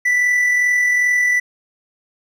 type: tone with amplitude modulation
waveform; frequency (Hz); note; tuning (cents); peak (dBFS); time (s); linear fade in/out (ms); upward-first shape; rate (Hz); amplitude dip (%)
triangle; 1975.5; B6; 0; -10; 0.05-1.4; 10; sine; 42.5; 30
effects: none